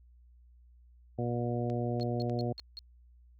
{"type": "harmonic tone", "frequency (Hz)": 120, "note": "B2", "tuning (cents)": -49, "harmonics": [1, 2, 3, 4, 5, 6], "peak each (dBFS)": [-33, -36, -38, -39, -40, -41], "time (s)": [1.18, 2.53], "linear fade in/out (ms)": 10}
{"type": "click train", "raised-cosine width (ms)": 0.2, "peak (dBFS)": -33, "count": 4, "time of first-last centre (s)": [1.7, 2.596], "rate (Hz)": 3.35}
{"type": "tone bursts", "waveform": "sine", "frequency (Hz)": 4291, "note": "C8", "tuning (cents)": 43, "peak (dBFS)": -40, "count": 5, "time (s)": [2.01, 2.79], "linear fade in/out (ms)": 0, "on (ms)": 20, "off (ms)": 170}
{"effects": ["added 60 Hz sine -56 dBFS peak until 3.39 s"]}